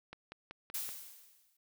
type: click train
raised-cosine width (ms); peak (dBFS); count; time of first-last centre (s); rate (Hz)
0.3; -30; 5; 0.13-0.89; 5.26
type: noise with exponential decay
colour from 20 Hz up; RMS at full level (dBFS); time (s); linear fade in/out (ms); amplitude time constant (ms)
blue; -36; 0.74-1.57; 5; 180
effects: none